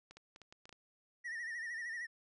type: clicks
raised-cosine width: 0.2 ms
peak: -37 dBFS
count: 8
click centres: 0.11 / 0.17 / 0.361 / 0.417 / 0.525 / 0.655 / 0.693 / 0.727 s
type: tone with vibrato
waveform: triangle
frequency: 1864.7 Hz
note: A#6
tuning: in tune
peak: -38 dBFS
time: 1.24-2.07 s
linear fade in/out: 20 ms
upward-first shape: sine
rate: 13 Hz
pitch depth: 79 cents each way
effects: resampled to 24000 Hz